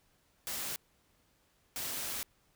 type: noise bursts at uneven times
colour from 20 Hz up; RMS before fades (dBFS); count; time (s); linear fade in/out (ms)
white; -38; 2; 0.47-0.76 / 1.76-2.23; 0
effects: pink hiss -71 dBFS RMS until 2.55 s